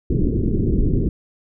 pink low-pass noise, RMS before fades -18 dBFS, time 0.1-1.09 s, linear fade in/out 5 ms, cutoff 410 Hz, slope 48 dB/octave, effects none

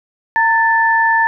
sine tone pair together, 914.7 / 1760 Hz, A#5 / A6, -33 / 0 cents, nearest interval major seventh, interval 1133 cents, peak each -13 dBFS, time 0.36-1.27 s, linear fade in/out 0 ms, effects none

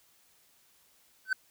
triangle tone with exponential growth, 1529 Hz, G6, 44 cents flat, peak -20 dBFS, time 1.25-1.33 s, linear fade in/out 5 ms, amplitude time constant 16 ms, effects white hiss -65 dBFS RMS until 1.5 s

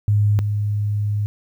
sine tone pair in turn, 103.83 / 103.83 Hz, G#2 / G#2, 0 / 0 cents, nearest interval unison, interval 0 cents, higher neither, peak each -13 / -18 dBFS, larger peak first, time 0.08-0.39 / 0.39-1.26 s, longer second, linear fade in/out 0 ms, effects 9-bit

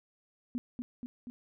sine tone with echo, 244.1 Hz, B3, 20 cents flat, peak -31 dBFS, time 0.55-0.58 s, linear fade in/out 0 ms, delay 240 ms, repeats 3, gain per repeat -3 dB, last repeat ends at 1.3 s, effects none

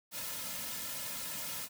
white noise with comb filter, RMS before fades -40 dBFS, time 0.11-1.69 s, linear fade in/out 50 ms, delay 2.6 ms, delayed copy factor -0.9, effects none

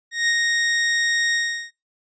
sawtooth tone with ADSR envelope, 1864.7 Hz, A#6, in tune, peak -13 dBFS, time 0.11-1.71 s, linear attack 170 ms, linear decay 53 ms, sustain -2 dB, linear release 370 ms, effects noise-tail reverb RT60 0.2 s tail -21 dB re dry + resampled to 16000 Hz

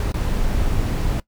brown noise with dropouts, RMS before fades -20 dBFS, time 0-1.2 s, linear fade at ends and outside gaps 2 ms, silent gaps 0.121-0.141 s, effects noise-tail reverb RT60 0.1 s tail -19 dB re dry

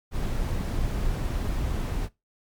brown noise, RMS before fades -27 dBFS, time 0.11-2.09 s, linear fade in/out 50 ms, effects noise-tail reverb RT60 0.2 s tail -20 dB re dry + MP3 96 kbps

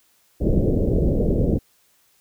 pink low-pass noise, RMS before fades -19 dBFS, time 0.4-1.59 s, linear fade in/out 20 ms, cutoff 560 Hz, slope 48 dB/octave, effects white hiss -61 dBFS RMS until 2.2 s

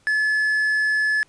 triangle tone with quantisation, 1720 Hz, A6, 40 cents flat, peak -16 dBFS, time 0.07-1.23 s, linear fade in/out 0 ms, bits 7, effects pink hiss -59 dBFS RMS until 1.28 s + resampled to 22050 Hz

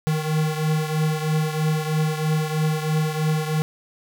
square beating tone pair, 154.7 / 157.8 Hz, D#3 / D#3, -10 / +25 cents, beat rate 3.1 Hz, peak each -22 / -27 dBFS, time 0.07-3.62 s, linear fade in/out 0 ms, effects none

